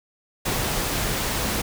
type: noise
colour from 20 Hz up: pink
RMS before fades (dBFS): -25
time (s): 0.45-1.62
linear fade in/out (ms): 10
effects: none